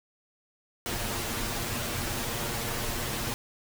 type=noise with comb filter; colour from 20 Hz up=pink; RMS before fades=-32 dBFS; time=0.86-3.34 s; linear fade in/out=0 ms; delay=8.6 ms; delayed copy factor=+0.75; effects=none